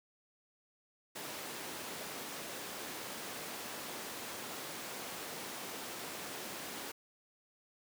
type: high-pass noise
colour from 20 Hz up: pink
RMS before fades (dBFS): -44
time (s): 1.15-6.92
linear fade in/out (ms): 10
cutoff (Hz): 260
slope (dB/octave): 12
effects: none